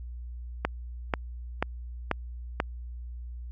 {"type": "click train", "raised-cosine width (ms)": 0.5, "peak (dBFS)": -9, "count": 5, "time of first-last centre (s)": [0.65, 2.601], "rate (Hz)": 2.05, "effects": ["added 60 Hz sine -36 dBFS peak until 3.51 s", "MP3 96 kbps"]}